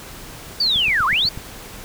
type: linear two-way sweep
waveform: sine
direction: down then up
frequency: 4699 to 1002 to 4699 Hz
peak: -15 dBFS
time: 0.6-1.29 s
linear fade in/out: 5 ms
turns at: 1.06 s
type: click train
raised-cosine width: 5 ms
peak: -19 dBFS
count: 6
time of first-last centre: 0.76-1.375 s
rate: 8.13 Hz
effects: pink hiss -37 dBFS RMS until 1.84 s